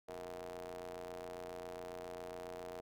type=ring-modulated tone; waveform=sawtooth; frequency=87.31 Hz; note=F2; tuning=in tune; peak=-38 dBFS; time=0.08-2.81 s; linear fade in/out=10 ms; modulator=552 Hz; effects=none